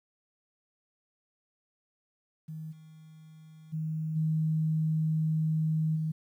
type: tone with level steps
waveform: sine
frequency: 157.5 Hz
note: D#3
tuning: 21 cents sharp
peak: -37 / -49 / -30 / -25 / -28 dBFS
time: 2.48-6.12 s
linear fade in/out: 10 ms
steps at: 2.71 / 3.72 / 4.15 / 5.95 s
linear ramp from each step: 20 ms
effects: 11-bit